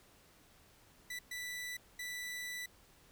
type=tone bursts at uneven times; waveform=sawtooth; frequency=1975.5 Hz; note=B6; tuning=in tune; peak=-37 dBFS; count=3; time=1.1-1.19 / 1.31-1.77 / 1.99-2.66 s; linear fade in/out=5 ms; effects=pink hiss -64 dBFS RMS until 3.11 s